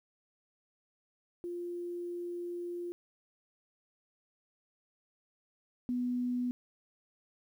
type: tone pair in turn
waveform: sine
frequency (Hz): 349.2 / 246.9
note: F4 / B3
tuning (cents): 0 / 0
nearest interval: tritone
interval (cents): 600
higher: first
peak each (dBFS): -36 / -30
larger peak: second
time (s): 1.44-2.92 / 5.89-6.51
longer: first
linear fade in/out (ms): 0
effects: 11-bit